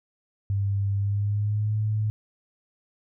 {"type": "tone with pitch glide", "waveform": "sine", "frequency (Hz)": [99.5, 107.26], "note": ["G2", "A2"], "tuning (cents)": [26, -44], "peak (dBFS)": -22, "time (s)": [0.5, 2.1], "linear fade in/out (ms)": 0, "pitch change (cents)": 130, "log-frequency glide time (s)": [0.95, 1.76], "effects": []}